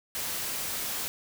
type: noise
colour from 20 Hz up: white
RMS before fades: -33 dBFS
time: 0.15-1.08 s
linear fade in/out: 0 ms
effects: none